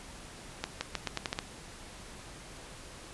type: accelerating click train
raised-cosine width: 0.2 ms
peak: -14 dBFS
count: 8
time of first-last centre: 0.64-1.389 s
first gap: 170 ms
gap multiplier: 0.84
effects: pink hiss -48 dBFS RMS until 3.13 s + resampled to 24000 Hz